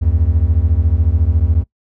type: beating tone pair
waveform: triangle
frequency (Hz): 73.42 / 87.42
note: D2 / F2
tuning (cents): 0 / +2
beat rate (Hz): 14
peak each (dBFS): -12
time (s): 0.01-1.64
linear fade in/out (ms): 20
effects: noise-tail reverb RT60 0.1 s tail -20 dB re dry